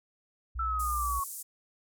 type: tone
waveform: sine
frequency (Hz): 60.9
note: B1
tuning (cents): -24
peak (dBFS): -33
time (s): 0.55-1.2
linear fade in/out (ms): 10
type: exponential sweep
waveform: sine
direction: down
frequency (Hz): 1337 to 1097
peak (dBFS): -29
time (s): 0.59-1.24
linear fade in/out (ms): 5
type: band-pass noise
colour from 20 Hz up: white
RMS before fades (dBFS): -41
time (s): 0.79-1.43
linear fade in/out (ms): 10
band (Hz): 7400 to 13000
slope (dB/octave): 24
effects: none